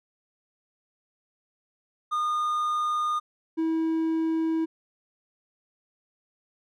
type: tone pair in turn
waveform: triangle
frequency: 1221 / 323.4 Hz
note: D#6 / E4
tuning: -33 / -33 cents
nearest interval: octave + major seventh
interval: 2300 cents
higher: first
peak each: -22 / -21 dBFS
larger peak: second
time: 2.11-3.2 / 3.57-4.66 s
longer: neither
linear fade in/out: 20 ms
effects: none